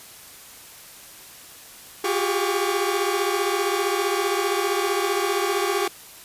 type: tone cluster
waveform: sawtooth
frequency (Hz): 355.3 / 395.2 / 410.5 / 1132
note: F4 / G4 / G#4 / C#6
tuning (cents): +30 / +14 / -20 / +36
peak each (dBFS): -23 / -21 / -24 / -25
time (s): 2.04-5.88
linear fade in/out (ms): 5
effects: white hiss -44 dBFS RMS until 6.24 s + resampled to 32000 Hz